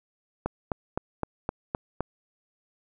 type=click train; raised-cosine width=1 ms; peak=-13 dBFS; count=7; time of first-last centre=0.46-2.006 s; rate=3.88 Hz; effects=none